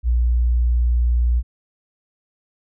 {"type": "tone", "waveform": "sine", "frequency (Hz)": 59.8, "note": "A#1", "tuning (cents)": 45, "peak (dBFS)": -14, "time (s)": [0.03, 1.43], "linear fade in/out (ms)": 50, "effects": []}